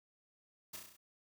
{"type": "noise with echo", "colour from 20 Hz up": "white", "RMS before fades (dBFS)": -45, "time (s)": [0.73, 0.77], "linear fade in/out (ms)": 10, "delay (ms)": 33, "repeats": 6, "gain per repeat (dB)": -3, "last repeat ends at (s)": 0.968, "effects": []}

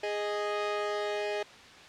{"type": "tone pair together", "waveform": "sawtooth", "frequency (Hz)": [414.6, 622.3], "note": ["G#4", "D#5"], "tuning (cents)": [-3, 0], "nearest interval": "perfect fifth", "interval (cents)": 703, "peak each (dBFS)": [-28, -30], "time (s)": [0.03, 1.43], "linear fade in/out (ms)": 5, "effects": ["white hiss -50 dBFS RMS until 1.88 s", "low-pass 4000 Hz 12 dB/octave"]}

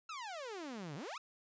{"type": "exponential two-way sweep", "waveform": "sawtooth", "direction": "down then up", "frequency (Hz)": [1364, 134.6, 1364], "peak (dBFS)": -39, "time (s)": [0.09, 1.18], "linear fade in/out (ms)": 5, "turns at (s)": 0.95, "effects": ["resampled to 16000 Hz"]}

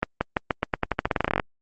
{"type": "accelerating click train", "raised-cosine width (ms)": 0.5, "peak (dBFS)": -6, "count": 20, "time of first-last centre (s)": [0.03, 1.398], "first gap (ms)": 180, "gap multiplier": 0.88, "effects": ["Opus 24 kbps"]}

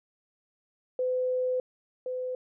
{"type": "tone pair in turn", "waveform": "sine", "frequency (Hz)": [507, 507], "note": ["B4", "B4"], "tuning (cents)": [45, 45], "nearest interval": "unison", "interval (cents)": 0, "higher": "neither", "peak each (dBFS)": [-25, -30], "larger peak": "first", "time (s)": [[0.99, 1.6], [2.06, 2.35]], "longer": "first", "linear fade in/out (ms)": 2, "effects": []}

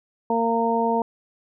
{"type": "harmonic tone", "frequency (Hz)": 230, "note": "A#3", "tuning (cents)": -23, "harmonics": [1, 2, 3, 4], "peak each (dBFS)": [-25, -24, -26, -23], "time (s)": [0.3, 1.02], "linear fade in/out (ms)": 2, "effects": []}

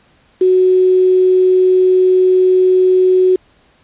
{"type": "tone with quantisation", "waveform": "sine", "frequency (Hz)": 370, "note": "F#4", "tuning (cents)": 0, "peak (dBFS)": -7, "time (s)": [0.41, 3.36], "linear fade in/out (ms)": 5, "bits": 5, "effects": ["pink hiss -52 dBFS RMS until 3.83 s", "resampled to 8000 Hz"]}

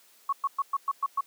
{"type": "tone bursts", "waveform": "sine", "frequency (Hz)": 1110, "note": "C#6", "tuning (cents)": 2, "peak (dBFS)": -23, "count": 7, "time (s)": [0.29, 1.209], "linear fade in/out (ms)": 5, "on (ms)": 37, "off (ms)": 110, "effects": ["white hiss -59 dBFS RMS until 1.26 s", "high-pass 300 Hz 12 dB/octave"]}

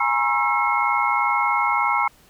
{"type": "tone cluster", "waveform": "sine", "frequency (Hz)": [829, 952, 1074, 1329, 2166], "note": ["G#5", "A#5", "C6", "E6", "C#7"], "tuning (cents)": [-3, 36, 45, 14, -41], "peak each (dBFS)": -24, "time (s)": [0, 2.08], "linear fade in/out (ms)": 5, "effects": ["pink hiss -54 dBFS RMS until 2.29 s"]}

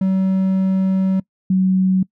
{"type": "tone pair in turn", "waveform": ["triangle", "sine"], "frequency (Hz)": [190, 187.49], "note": ["F#3", "F#3"], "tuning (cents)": [46, 23], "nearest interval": "unison", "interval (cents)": 23, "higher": "first", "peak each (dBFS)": -12, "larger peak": "neither", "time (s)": [[0.01, 1.2], [1.5, 2.03]], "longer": "first", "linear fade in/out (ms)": 5, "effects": ["noise-tail reverb RT60 0.1 s tail -23 dB re dry"]}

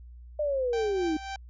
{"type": "linear sweep", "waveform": "sine", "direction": "down", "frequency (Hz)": [608, 300.3], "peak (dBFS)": -25, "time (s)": [0.39, 1.17], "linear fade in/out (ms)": 5}
{"type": "tone with tremolo", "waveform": "sawtooth", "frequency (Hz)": 781, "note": "G5", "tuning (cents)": -7, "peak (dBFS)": -29, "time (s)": [0.73, 1.36], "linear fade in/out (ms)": 2, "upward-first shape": "triangle", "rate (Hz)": 3.7, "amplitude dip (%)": 60}
{"effects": ["added 60 Hz sine -44 dBFS peak until 1.49 s", "resampled to 16000 Hz"]}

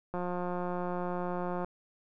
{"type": "click train", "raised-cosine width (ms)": 1, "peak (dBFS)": -22, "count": 269, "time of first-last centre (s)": [0.14, 1.646], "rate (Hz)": 178, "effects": []}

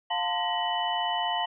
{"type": "tone cluster", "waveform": "sine", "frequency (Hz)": [707, 892, 1028, 1905, 2986], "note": ["F5", "A5", "C6", "A#6", "F#7"], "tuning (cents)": [21, 23, -31, 37, 15], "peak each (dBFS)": [-31, -30, -36, -36, -31], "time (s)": [0.1, 1.46], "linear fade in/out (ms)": 10, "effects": []}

